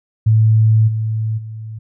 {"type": "tone with level steps", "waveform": "sine", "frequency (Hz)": 110, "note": "A2", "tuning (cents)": 0, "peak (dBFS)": [-8, -16, -26], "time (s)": [0.26, 1.79], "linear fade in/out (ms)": 10, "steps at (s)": [0.87, 1.37], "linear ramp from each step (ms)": 20, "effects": []}